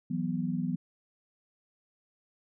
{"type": "chord", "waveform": "sine", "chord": "E suspended second", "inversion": "none", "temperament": "equal", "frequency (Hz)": [164.81, 185, 246.9], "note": ["E3", "F#3", "B3"], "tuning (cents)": [0, 0, 0], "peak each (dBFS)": -33, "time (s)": [0.1, 0.76], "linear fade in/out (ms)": 10, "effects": []}